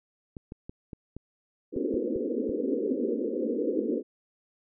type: clicks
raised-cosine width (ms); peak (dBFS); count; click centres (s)
3; -26; 9; 0.368 / 0.521 / 0.695 / 0.932 / 1.166 / 1.763 / 1.942 / 2.16 / 2.494
type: band-pass noise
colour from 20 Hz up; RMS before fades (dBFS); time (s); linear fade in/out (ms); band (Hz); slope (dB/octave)
white; -29; 1.72-4.03; 50; 220 to 510; 96
effects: none